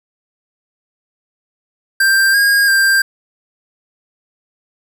square tone with pitch steps, 1579 / 1628 / 1584 Hz, G6 / G#6 / G6, +12 / -35 / +18 cents, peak -10 dBFS, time 2-3.02 s, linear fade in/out 5 ms, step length 340 ms, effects none

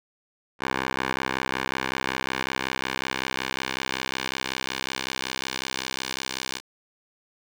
10% pulse tone with band-pass filter sweep, 65.4 Hz, C2, in tune, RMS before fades -30 dBFS, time 0.59-6.61 s, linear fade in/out 50 ms, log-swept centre 1500 to 4700 Hz, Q 0.86, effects none

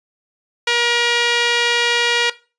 sawtooth tone with band-pass filter, 476 Hz, A#4, 36 cents sharp, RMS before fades -17 dBFS, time 0.67-2.3 s, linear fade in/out 5 ms, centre 2700 Hz, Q 1.2, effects noise-tail reverb RT60 0.3 s tail -17 dB re dry + resampled to 22050 Hz

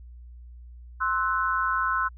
sine tone cluster, 1051 / 1311 / 1490 Hz, C6 / E6 / F#6, +7 / -10 / +12 cents, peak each -27 dBFS, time 1-2.09 s, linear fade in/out 20 ms, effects added 60 Hz sine -42 dBFS peak until 2.17 s

